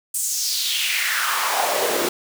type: noise with high-pass filter sweep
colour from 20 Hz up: pink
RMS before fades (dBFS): -22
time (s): 0.14-2.09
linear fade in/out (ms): 5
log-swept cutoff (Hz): 8800 to 330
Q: 3.1
effects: none